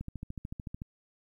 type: click train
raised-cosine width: 5 ms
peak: -26 dBFS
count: 12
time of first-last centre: 0.01-0.819 s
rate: 13.6 Hz
effects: 11-bit